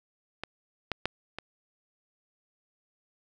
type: clicks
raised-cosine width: 0.3 ms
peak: -18 / -13 / -11 / -20 dBFS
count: 4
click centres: 0.436 / 0.917 / 1.056 / 1.386 s
effects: none